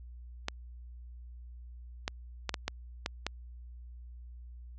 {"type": "clicks", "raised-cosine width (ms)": 0.2, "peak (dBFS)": -14, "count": 7, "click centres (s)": [0.484, 2.079, 2.493, 2.542, 2.68, 3.061, 3.266], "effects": ["added 60 Hz sine -45 dBFS peak until 4.78 s", "low-pass 7000 Hz 12 dB/octave"]}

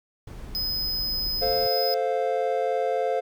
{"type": "noise", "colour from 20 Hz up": "brown", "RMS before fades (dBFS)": -37, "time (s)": [0.27, 1.67], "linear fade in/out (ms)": 5}
{"type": "tone", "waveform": "square", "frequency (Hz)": 5040, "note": "D#8", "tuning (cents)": 21, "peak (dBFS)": -26, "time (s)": [0.55, 1.94], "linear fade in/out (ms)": 0}
{"type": "chord", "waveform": "triangle", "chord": "F major", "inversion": "first", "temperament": "equal", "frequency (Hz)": [440, 523.3, 698.5], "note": ["A4", "C5", "F5"], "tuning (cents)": [0, 0, 0], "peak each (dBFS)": [-26, -24, -25], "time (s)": [1.41, 3.21], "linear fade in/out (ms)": 20}
{"effects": []}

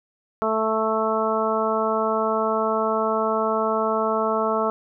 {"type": "harmonic tone", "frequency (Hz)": 220, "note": "A3", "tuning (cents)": 0, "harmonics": [1, 2, 3, 4, 5, 6], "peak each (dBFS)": [-29, -25, -25, -29, -27, -27], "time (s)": [0.42, 4.7], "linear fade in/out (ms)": 0, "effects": []}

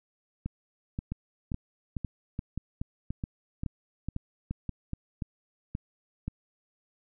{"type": "two click trains", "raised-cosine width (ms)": 5, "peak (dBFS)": [-20, -20], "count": [12, 10], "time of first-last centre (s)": [[0.46, 6.28], [1.12, 4.934]], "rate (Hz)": [1.89, 2.36], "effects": []}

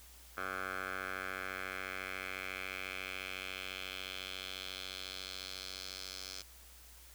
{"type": "tone with band-pass filter sweep", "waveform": "10% pulse", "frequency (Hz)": 94.1, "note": "F#2", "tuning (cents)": 30, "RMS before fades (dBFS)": -43, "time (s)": [0.37, 6.42], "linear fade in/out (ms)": 5, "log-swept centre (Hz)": [1400, 5100], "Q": 2.5, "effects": ["added 60 Hz sine -58 dBFS peak until 7.14 s", "white hiss -58 dBFS RMS until 7.14 s"]}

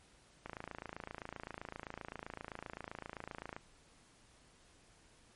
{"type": "click train", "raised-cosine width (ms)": 0.5, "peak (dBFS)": -28, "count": 87, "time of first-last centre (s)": [0.46, 3.565], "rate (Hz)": 27.7, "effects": ["pink hiss -65 dBFS RMS until 5.35 s", "MP3 48 kbps"]}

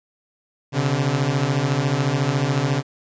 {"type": "beating tone pair", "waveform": "sawtooth", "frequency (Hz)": [129.5, 143.5], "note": ["C3", "D3"], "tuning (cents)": [-17, -40], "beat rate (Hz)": 14, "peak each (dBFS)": [-18, -17], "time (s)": [0.72, 2.83], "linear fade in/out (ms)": 50, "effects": ["resampled to 16000 Hz", "9-bit"]}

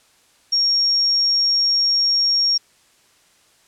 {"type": "tone", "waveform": "sine", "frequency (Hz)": 5560, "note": "F8", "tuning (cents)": -9, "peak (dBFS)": -14, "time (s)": [0.52, 2.58], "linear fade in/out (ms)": 10, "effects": ["white hiss -56 dBFS RMS until 3.67 s", "low-pass 9000 Hz 12 dB/octave"]}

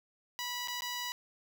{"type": "tone with dropouts", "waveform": "10% pulse", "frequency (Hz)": 979, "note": "B5", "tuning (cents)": -15, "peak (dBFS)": -27, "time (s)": [0.39, 1.12], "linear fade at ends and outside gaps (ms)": 0, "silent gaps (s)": [[0.675, 0.683], [0.807, 0.821]], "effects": []}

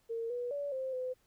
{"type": "tone with pitch steps", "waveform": "sine", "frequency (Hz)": [458.4, 487.2, 572, 525, 509], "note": ["A#4", "B4", "D5", "C5", "C5"], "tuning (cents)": [-29, -24, -46, 6, -48], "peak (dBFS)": -34, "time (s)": [0.09, 1.14], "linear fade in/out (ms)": 20, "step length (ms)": 210, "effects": ["pink hiss -72 dBFS RMS until 1.26 s"]}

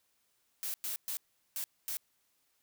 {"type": "noise bursts at uneven times", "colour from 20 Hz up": "blue", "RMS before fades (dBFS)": -37, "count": 5, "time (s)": [[0.63, 0.74], [0.84, 0.96], [1.08, 1.17], [1.56, 1.64], [1.88, 1.97]], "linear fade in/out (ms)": 0, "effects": ["white hiss -75 dBFS RMS until 2.62 s"]}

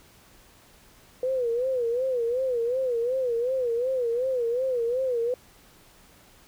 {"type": "tone with vibrato", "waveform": "sine", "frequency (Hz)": 493.9, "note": "B4", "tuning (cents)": 0, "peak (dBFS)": -23, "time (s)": [1.23, 5.34], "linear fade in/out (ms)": 2, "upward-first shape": "sine", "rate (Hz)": 2.7, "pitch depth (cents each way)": 120, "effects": ["pink hiss -55 dBFS RMS until 6.47 s"]}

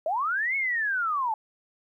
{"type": "linear two-way sweep", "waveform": "sine", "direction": "up then down", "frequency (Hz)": [595, 2217, 841], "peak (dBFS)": -24, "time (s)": [0.06, 1.34], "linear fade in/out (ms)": 2, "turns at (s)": 0.56, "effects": ["11-bit"]}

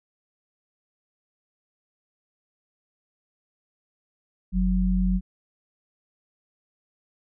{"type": "tone pair together", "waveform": "sine", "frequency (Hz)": [46.28, 185], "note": ["F#1", "F#3"], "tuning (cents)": [1, 0], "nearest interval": "2 octaves", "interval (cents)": 2399, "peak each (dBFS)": -22, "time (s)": [4.52, 5.21], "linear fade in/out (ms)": 50, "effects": []}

